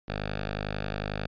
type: tone with notch filter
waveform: 5% pulse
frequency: 51.1 Hz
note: G#1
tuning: 27 cents flat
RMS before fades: -33 dBFS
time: 0.08-1.27 s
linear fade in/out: 5 ms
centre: 330 Hz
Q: 1.1
effects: resampled to 11025 Hz